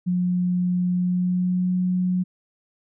sine tone with pitch glide, 179.4 to 182.01 Hz, F3 to F#3, +47 to -28 cents, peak -19 dBFS, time 0.06-2.24 s, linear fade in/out 20 ms, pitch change +25 cents, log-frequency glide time 0.96-1.73 s, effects none

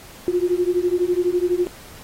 sine beating tone pair, 350 / 362 Hz, F4 / F#4, +4 / -38 cents, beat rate 12 Hz, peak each -20 dBFS, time 0.28-1.67 s, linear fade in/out 0 ms, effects pink hiss -43 dBFS RMS until 2.03 s + AAC 48 kbps

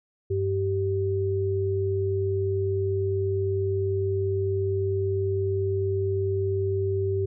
sine tone pair together, 97.4 / 388.5 Hz, G2 / G4, -11 / -16 cents, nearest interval 2 octaves, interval 2395 cents, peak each -26 / -25 dBFS, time 0.3-7.26 s, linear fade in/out 10 ms, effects none

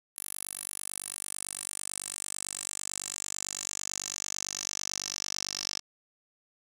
10% pulse tone with band-pass filter sweep, 49 Hz, G1, in tune, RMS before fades -38 dBFS, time 0.16-5.8 s, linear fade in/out 20 ms, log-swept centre 11000 to 5400 Hz, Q 5.7, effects none

